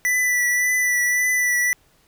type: tone with vibrato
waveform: square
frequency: 1975.5 Hz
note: B6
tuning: in tune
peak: -18 dBFS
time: 0.05-1.73 s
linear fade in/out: 0 ms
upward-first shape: triangle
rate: 1.8 Hz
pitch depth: 25 cents each way
effects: pink hiss -59 dBFS RMS until 2.07 s